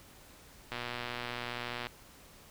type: click train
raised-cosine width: 0.3 ms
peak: -21 dBFS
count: 140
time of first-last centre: 0.72-1.869 s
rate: 121 Hz
effects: pink hiss -56 dBFS RMS until 2.5 s